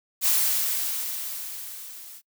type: noise with level ramp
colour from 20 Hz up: blue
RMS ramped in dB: -20 to -44 dBFS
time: 0.21-2.22 s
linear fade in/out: 50 ms
effects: noise-tail reverb RT60 0.1 s tail -26 dB re dry

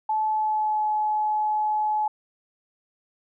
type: tone with pitch glide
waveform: sine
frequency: 865 to 852.6 Hz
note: A5 to G#5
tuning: -30 to +45 cents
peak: -21 dBFS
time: 0.09-2.08 s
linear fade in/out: 5 ms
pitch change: -25 cents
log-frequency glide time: 0.24-0.87 s
effects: none

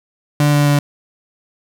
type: tone with pitch steps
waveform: 35% pulse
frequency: 146.83 / 145.73 / 144.64 Hz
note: D3 / D3 / D3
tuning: 0 / -13 / -26 cents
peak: -9 dBFS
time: 0.4-0.79 s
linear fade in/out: 2 ms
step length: 130 ms
effects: 7-bit

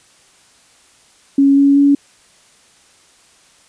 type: tone with pitch steps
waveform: sine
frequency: 277.2 / 279.9 / 282.7 Hz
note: C#4 / C#4 / C#4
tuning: 0 / +17 / +34 cents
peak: -7 dBFS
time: 1.38-1.95 s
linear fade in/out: 5 ms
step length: 190 ms
effects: white hiss -50 dBFS RMS until 3.68 s + resampled to 22050 Hz

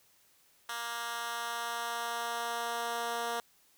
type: tone with high-pass filter sweep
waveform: 10% pulse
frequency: 234.5 Hz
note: A#3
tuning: 11 cents sharp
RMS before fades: -36 dBFS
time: 0.69-3.4 s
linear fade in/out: 2 ms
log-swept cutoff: 1300 to 510 Hz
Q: 0.96
effects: white hiss -66 dBFS RMS until 3.77 s

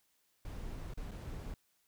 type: noise with dropouts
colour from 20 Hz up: brown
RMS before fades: -43 dBFS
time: 0.45-1.54 s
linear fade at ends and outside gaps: 2 ms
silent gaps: 0.938-0.974 / 1.11-1.115 s
effects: white hiss -75 dBFS RMS until 1.87 s

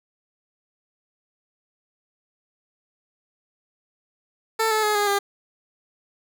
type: tone with pitch steps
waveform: 15% pulse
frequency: 444.7 / 433.5 / 422.7 / 412.1 / 401.7 Hz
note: A4 / A4 / G#4 / G#4 / G4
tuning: +18 / -26 / +31 / -13 / +42 cents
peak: -13 dBFS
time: 4.59-5.19 s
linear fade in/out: 10 ms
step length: 120 ms
effects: none

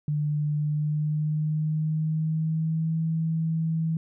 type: tone with pitch glide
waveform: sine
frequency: 149.1 to 161.66 Hz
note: D3 to E3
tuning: +27 to -33 cents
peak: -23 dBFS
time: 0.08-3.97 s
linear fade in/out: 2 ms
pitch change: +140 cents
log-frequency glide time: 0.55-2.98 s
effects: none

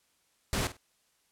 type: noise with echo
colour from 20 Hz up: pink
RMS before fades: -30 dBFS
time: 0.53-0.67 s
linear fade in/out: 0 ms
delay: 49 ms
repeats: 2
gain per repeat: -13 dB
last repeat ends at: 0.768 s
effects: white hiss -71 dBFS RMS until 1.31 s + low-pass 11000 Hz 12 dB/octave

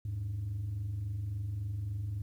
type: tone pair together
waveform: sine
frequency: 80 / 103.57 Hz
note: D#2 / G#2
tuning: +49 / -4 cents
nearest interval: major third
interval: 447 cents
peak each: -40 / -32 dBFS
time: 0.05-2.22 s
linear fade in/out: 5 ms
effects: tanh soft clip ceiling -31 dBFS + 11-bit

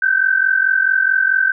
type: tone pair together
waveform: sine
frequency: 1523.4 / 1568 Hz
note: G6 / G6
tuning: -50 / 0 cents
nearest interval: unison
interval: 50 cents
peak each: -15 dBFS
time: 0.02-1.52 s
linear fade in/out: 5 ms
effects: none

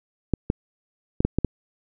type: clicks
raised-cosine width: 3 ms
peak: -7 dBFS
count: 6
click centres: 0.337 / 0.501 / 1.205 / 1.25 / 1.386 / 1.447 s
effects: none

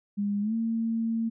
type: tone with pitch glide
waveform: sine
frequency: 203.4 to 227 Hz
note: G#3 to A#3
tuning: -36 to -46 cents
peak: -25 dBFS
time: 0.17-1.3 s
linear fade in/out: 20 ms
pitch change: +190 cents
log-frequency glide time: 0.41-0.54 s
effects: none

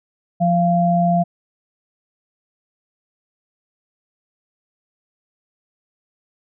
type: tone pair together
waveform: sine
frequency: 174.61 / 690.6 Hz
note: F3 / F5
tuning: 0 / -20 cents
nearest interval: 2 octaves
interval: 2380 cents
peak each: -16 dBFS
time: 0.4-1.24 s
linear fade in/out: 20 ms
effects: none

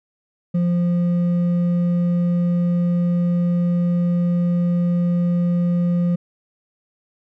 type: tone with hard clipping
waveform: sine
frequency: 174.61 Hz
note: F3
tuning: in tune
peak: -17 dBFS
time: 0.54-6.16 s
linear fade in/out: 10 ms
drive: 4 dB
effects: none

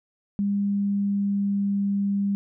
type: tone with pitch glide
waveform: sine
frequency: 201.3 to 199.79 Hz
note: G3 to G3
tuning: +46 to +33 cents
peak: -21 dBFS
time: 0.39-2.35 s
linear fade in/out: 0 ms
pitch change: -13 cents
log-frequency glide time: 0.51-1.79 s
effects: none

